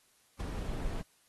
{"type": "noise with ADSR envelope", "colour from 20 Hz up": "brown", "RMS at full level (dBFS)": -29, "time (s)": [0.39, 1.02], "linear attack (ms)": 17, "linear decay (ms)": 3, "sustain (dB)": -7, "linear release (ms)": 10, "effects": ["white hiss -68 dBFS RMS until 1.28 s", "AAC 32 kbps"]}